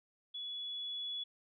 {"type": "tone with level ramp", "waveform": "sine", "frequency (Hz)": 3400, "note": "G#7", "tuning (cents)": 40, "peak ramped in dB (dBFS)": [-40, -37], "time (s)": [0.34, 1.24], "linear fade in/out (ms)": 10, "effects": []}